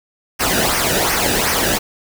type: noise with flanger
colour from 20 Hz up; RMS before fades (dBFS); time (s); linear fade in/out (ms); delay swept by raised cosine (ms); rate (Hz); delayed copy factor
pink; -17; 0.39-1.79; 20; 0.26 to 0.95; 2.7; -0.65
effects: none